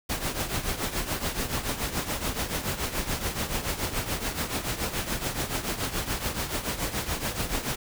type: noise with tremolo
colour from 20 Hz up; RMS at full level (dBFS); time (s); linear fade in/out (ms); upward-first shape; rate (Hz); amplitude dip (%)
pink; -27; 0.09-7.76; 10; triangle; 7; 75
effects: none